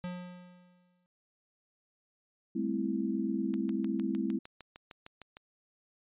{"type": "tone with exponential decay", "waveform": "square", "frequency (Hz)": 179, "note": "F3", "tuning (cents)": 43, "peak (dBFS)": -35, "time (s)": [0.04, 1.06], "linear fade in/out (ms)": 0, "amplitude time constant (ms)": 220}
{"type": "chord", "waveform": "sine", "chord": "A minor seventh", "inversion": "third", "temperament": "equal with one note detuned", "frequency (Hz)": [200, 220, 261.6, 329.6], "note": ["G3", "A3", "C4", "E4"], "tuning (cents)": [35, 0, 0, 0], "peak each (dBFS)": -35, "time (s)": [2.55, 4.39], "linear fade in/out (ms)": 10}
{"type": "click train", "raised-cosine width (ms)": 0.2, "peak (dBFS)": -29, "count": 13, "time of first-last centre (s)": [3.54, 5.369], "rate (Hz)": 6.56}
{"effects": ["resampled to 8000 Hz"]}